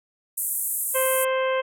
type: band-pass noise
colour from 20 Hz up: white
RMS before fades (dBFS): -27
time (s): 0.37-1.25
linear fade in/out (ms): 10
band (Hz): 8200 to 14000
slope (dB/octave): 48
type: harmonic tone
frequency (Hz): 523.3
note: C5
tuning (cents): 0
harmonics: 1 / 2 / 3 / 4 / 5 / 6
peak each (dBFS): -22 / -28 / -32 / -34 / -36 / -38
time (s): 0.94-1.62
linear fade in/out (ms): 20
effects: none